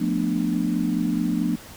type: chord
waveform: sine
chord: B half-diminished seventh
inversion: second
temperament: just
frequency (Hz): 177.8 / 222.2 / 246.9 / 296.3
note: F3 / A3 / B3 / D4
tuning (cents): +31 / +17 / 0 / +15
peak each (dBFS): -26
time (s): 0-1.56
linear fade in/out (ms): 10
effects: pink hiss -43 dBFS RMS until 1.76 s